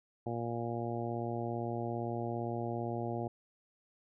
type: harmonic tone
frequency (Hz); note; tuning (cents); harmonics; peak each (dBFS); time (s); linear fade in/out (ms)
117.6; A#2; +16; 1 / 2 / 3 / 4 / 5 / 6 / 7; -39 / -41 / -40 / -44 / -44 / -42 / -45; 0.26-3.28; 5
effects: none